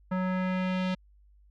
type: tone with low-pass filter sweep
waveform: square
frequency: 185 Hz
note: F#3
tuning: in tune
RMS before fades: -29 dBFS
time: 0.11-0.95 s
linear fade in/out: 10 ms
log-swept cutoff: 1400 to 3600 Hz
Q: 1.6
effects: added 50 Hz sine -56 dBFS peak until 1.5 s

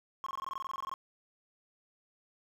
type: tone bursts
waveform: triangle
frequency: 1079 Hz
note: C#6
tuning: 47 cents flat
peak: -33 dBFS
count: 16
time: 0.24-0.939 s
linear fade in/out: 0 ms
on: 24 ms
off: 21 ms
effects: 10-bit

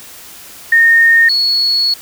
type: tone pair in turn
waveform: sine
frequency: 1838 / 4372 Hz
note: A#6 / C#8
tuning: -25 / -25 cents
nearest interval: octave + minor third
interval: 1500 cents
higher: second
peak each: -5 / -10 dBFS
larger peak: first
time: 0.72-1.29 / 1.29-1.94 s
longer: second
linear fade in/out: 5 ms
effects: white hiss -35 dBFS RMS until 2.01 s

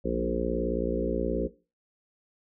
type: harmonic tone with a mistuned harmonic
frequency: 58.8 Hz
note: A#1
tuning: 16 cents sharp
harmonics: 1 / 3 / 4 / 5 / 6 / 7 / 8 / 9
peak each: -34 / -34 / -34 / -34 / -34 / -34 / -34 / -34 dBFS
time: 0.04-1.48 s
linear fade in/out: 20 ms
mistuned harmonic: 4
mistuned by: -19 cents
effects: noise-tail reverb RT60 0.3 s tail -17 dB re dry

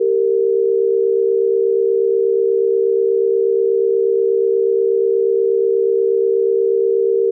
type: tone pair together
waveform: sine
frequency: 392 / 460.3 Hz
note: G4 / A#4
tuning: 0 / -22 cents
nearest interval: minor third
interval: 278 cents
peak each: -15 dBFS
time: 0-7.31 s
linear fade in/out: 10 ms
effects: none

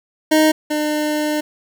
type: tone pair in turn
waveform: 25% pulse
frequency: 311.1 / 301.9 Hz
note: D#4 / D4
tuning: 0 / +48 cents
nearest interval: minor second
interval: 52 cents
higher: first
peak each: -7 / -14 dBFS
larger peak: first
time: 0.31-0.52 / 0.7-1.41 s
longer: second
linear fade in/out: 10 ms
effects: 8-bit

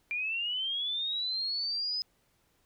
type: linear sweep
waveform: sine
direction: up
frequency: 2370 to 5070 Hz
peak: -30 dBFS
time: 0.11-2.02 s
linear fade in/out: 0 ms
effects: pink hiss -71 dBFS RMS until 2.65 s

